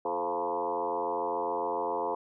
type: tone with frequency modulation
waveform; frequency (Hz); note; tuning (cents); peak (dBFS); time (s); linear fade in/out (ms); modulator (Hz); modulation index
sine; 698.5; F5; 0; -28; 0.05-2.15; 5; 87.3; 3.8
effects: none